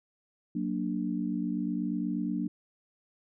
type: chord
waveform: sine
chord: Gb augmented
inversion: none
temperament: equal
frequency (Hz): 185 / 233.1 / 293.7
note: Gb3 / Bb3 / D4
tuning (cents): 0 / 0 / 0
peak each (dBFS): -33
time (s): 0.55-2.48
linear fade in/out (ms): 5
effects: none